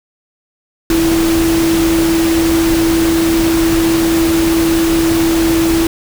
sine tone in noise, 329.6 Hz, E4, in tune, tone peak -10 dBFS, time 0.9-5.87 s, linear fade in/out 2 ms, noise pink, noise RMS -19 dBFS, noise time 0.9-5.87 s, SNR +6 dB, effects none

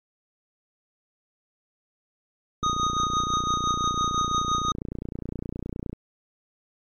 square tone with tremolo, 1244.5 Hz, D#6, in tune, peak -21 dBFS, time 2.63-4.72 s, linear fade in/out 5 ms, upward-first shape triangle, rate 5.9 Hz, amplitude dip 60%
click train, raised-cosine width 3 ms, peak -19 dBFS, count 99, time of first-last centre 2.63-5.93 s, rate 29.7 Hz
effects MP3 32 kbps

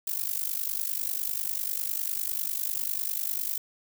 violet noise with amplitude modulation, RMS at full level -27 dBFS, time 0.07-3.58 s, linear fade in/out 5 ms, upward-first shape sine, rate 50 Hz, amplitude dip 85%, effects none

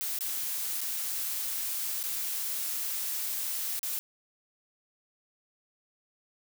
blue noise with dropouts, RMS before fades -33 dBFS, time 0.01-3.99 s, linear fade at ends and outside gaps 0 ms, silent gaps 0.188-0.208 / 0.807-0.814 / 2.03-2.038 / 3.792-3.831 s, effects none

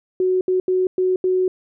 sine tone bursts at uneven times, 370 Hz, F#4, in tune, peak -15 dBFS, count 5, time 0.2-0.41 / 0.48-0.6 / 0.68-0.87 / 0.98-1.16 / 1.24-1.48 s, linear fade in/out 2 ms, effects none

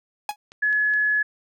45% pulse tone with exponential decay, 836 Hz, G#5, 11 cents sharp, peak -21 dBFS, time 0.29-0.36 s, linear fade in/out 2 ms, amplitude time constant 15 ms
click train, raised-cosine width 0.2 ms, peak -27 dBFS, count 4, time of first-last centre 0.31-0.938 s, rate 4.78 Hz
sine tone, 1700 Hz, G#6, 40 cents sharp, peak -18 dBFS, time 0.62-1.23 s, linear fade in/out 10 ms
effects none

